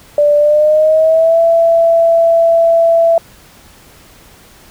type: tone with pitch glide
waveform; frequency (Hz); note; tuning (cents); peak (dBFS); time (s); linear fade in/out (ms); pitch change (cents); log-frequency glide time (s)
sine; 587.3 to 666.9; D5 to E5; 0 to +20; -6; 0.18-3.18; 2; +220; 0.37-1.4
effects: pink hiss -42 dBFS RMS until 4.7 s